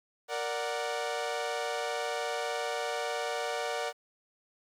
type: chord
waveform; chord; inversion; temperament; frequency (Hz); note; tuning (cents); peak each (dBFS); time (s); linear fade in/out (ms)
sawtooth; Bb augmented; none; equal; 466.2 / 587.3 / 740; Bb4 / D5 / F#5; 0 / 0 / 0; -32; 0.28-3.93; 50
effects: low-pass 8000 Hz 12 dB/octave + 10-bit